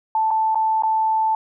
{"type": "tone with dropouts", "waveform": "sine", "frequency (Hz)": 880, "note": "A5", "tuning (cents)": 0, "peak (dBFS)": -16, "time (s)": [0.15, 1.35], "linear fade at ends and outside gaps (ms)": 2, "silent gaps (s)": [[0.307, 0.311], [0.547, 0.555], [0.823, 0.834]], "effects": []}